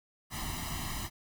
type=noise with comb filter; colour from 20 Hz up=pink; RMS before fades=-37 dBFS; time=0.3-1.1 s; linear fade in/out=50 ms; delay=1 ms; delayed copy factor=+1; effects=none